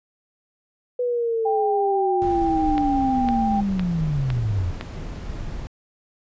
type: linear sweep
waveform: sine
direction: down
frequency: 496.3 to 82.41 Hz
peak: -20 dBFS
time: 0.99-4.71 s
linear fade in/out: 5 ms
type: tone with vibrato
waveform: sine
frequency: 790 Hz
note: G5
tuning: 13 cents sharp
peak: -21 dBFS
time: 1.45-3.61 s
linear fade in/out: 10 ms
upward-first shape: square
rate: 14 Hz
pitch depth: 10 cents each way
type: noise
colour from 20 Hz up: brown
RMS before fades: -31 dBFS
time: 2.22-5.67 s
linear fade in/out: 0 ms
type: click train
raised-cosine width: 0.3 ms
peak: -14 dBFS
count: 5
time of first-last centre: 2.78-4.81 s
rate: 1.97 Hz
effects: resampled to 16000 Hz